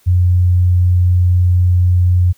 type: tone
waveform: sine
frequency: 89.6 Hz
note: F2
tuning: 45 cents sharp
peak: -8 dBFS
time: 0.06-2.33 s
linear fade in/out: 20 ms
effects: white hiss -53 dBFS RMS until 2.37 s